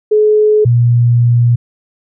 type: tone pair in turn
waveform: sine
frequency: 425.7 / 119.68 Hz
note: G#4 / A#2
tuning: +43 / +46 cents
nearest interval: octave + minor seventh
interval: 2197 cents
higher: first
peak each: -6 dBFS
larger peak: neither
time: 0.11-0.65 / 0.65-1.56 s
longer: second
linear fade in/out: 10 ms
effects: none

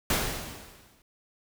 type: noise with exponential decay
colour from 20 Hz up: pink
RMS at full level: -24 dBFS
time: 0.1-1.02 s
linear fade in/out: 2 ms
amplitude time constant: 200 ms
effects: none

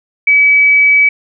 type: tone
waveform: sine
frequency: 2285 Hz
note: D7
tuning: 48 cents flat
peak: -5 dBFS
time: 0.27-1.09 s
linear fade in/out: 5 ms
effects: none

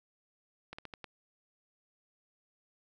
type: slowing click train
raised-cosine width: 0.3 ms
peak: -27 dBFS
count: 5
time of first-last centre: 0.73-1.043 s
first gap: 55 ms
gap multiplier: 1.24
effects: none

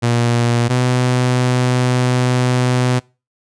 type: tone pair in turn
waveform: sawtooth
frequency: 119.1 / 125.42 Hz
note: A#2 / B2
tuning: +38 / +27 cents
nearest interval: minor second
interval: 89 cents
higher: second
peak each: -9 dBFS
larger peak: neither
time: 0.02-0.69 / 0.69-3 s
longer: second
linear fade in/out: 20 ms
effects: noise-tail reverb RT60 0.3 s tail -24 dB re dry + resampled to 22050 Hz

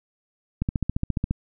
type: click train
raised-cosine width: 5 ms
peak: -11 dBFS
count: 11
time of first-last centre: 0.62-1.31 s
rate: 14.5 Hz
effects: none

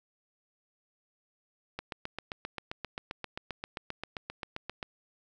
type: click train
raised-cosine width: 0.3 ms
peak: -20 dBFS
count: 24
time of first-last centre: 1.79-4.828 s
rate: 7.57 Hz
effects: none

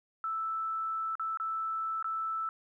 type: tone with dropouts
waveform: sine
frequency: 1318.5 Hz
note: E6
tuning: in tune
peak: -31 dBFS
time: 0.24-2.49 s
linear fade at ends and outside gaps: 1 ms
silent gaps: 1.154-1.196 / 1.373-1.399 / 2.026-2.044 s
effects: 12-bit

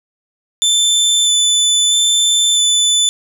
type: tone with vibrato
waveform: 25% pulse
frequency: 3520 Hz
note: A7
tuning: in tune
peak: -6 dBFS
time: 0.62-3.09 s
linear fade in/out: 0 ms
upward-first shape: square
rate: 0.77 Hz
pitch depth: 9 cents each way
effects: none

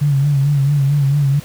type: tone with vibrato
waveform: sine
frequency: 141.4 Hz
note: C#3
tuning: 35 cents sharp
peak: -11 dBFS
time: 0.01-1.4 s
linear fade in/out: 10 ms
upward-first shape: sine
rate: 4.5 Hz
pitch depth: 66 cents each way
effects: pink hiss -38 dBFS RMS until 1.44 s

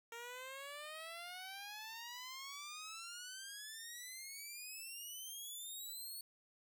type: exponential sweep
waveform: 10% pulse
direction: up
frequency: 460 to 4435 Hz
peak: -39 dBFS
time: 0.12-6.21 s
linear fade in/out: 2 ms
effects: none

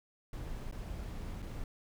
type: noise with dropouts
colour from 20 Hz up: brown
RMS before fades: -41 dBFS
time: 0.33-1.64 s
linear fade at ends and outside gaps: 2 ms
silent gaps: 0.713-0.724 / 1.421-1.425 s
effects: none

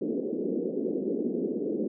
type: band-pass noise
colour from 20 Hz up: white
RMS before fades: -30 dBFS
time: 0.01-1.88 s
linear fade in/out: 10 ms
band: 200 to 460 Hz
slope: 48 dB/octave
effects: none

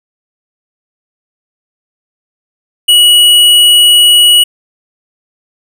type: tone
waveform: square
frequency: 2925 Hz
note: F#7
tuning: 21 cents flat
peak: -3 dBFS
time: 2.88-4.44 s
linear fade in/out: 10 ms
effects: none

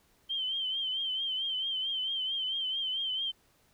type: tone with vibrato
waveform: sine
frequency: 3118 Hz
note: G7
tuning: 10 cents flat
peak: -30 dBFS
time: 0.29-3.32 s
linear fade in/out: 20 ms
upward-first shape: triangle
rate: 4.5 Hz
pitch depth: 73 cents each way
effects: pink hiss -67 dBFS RMS until 3.73 s

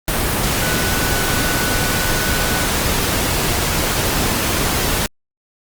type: tone in noise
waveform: sine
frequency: 1487 Hz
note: F#6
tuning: 8 cents sharp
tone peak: -25 dBFS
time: 0.62-2.66 s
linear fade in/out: 0 ms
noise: pink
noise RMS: -18 dBFS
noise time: 0.08-5.06 s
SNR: -10 dB
effects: Opus 32 kbps

